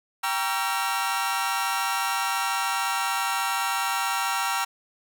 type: chord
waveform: sawtooth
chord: G diminished seventh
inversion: none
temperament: just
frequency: 784 / 940.8 / 1128.9 / 1354.7 Hz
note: G5 / Bb5 / Db6 / Fb6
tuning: 0 / +16 / +31 / +47 cents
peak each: -26 / -25 / -30 / -25 dBFS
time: 0.23-4.65 s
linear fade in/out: 10 ms
effects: none